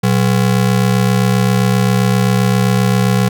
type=ring-modulated tone; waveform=square; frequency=153 Hz; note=D#3; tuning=29 cents flat; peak=-8 dBFS; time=0.03-3.29 s; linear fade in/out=10 ms; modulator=33.8 Hz; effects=none